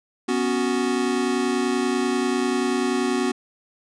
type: chord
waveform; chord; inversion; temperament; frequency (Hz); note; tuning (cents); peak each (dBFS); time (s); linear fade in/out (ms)
square; B suspended second; none; equal; 246.9 / 277.2 / 370; B3 / C#4 / F#4; 0 / 0 / 0; -25 / -27 / -25; 0.28-3.32; 10
effects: resampled to 22050 Hz